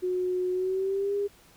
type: tone with pitch glide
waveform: sine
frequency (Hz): 364.7 to 404.7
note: F#4 to G#4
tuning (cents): -25 to -45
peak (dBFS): -25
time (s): 0.02-1.28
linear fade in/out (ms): 20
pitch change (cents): +180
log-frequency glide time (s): 0.52-1.15
effects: pink hiss -57 dBFS RMS until 1.56 s